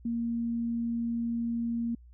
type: tone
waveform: sine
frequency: 233.2 Hz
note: A#3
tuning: 1 cent sharp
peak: -28 dBFS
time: 0.05-1.95 s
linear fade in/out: 5 ms
effects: added 60 Hz sine -50 dBFS peak until 2.13 s